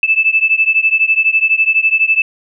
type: beating tone pair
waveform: sine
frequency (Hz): 2624 / 2636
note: E7 / E7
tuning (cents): -9 / -1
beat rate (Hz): 12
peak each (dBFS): -12 / -13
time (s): 0.03-2.22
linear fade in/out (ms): 2
effects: none